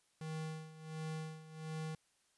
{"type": "tone with tremolo", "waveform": "square", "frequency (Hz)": 157.8, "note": "D#3", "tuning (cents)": 25, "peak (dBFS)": -40, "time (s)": [0.21, 1.95], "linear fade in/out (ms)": 2, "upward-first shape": "sine", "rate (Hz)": 1.4, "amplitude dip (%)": 80, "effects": ["white hiss -75 dBFS RMS until 2.37 s", "resampled to 24000 Hz"]}